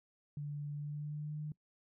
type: tone with pitch glide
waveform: sine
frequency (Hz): 146.1 to 151.25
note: D3 to D#3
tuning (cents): -9 to -49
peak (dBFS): -38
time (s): 0.37-1.52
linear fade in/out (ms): 2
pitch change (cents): +60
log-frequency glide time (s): 0.74-1.39
effects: noise-tail reverb RT60 0.1 s tail -22 dB re dry